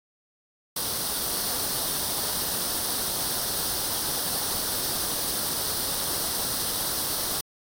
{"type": "noise with comb filter", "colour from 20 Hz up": "white", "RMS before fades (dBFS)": -28, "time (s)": [0.76, 7.41], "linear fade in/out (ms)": 5, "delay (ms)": 0.21, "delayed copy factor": 0.65, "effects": ["AAC 64 kbps"]}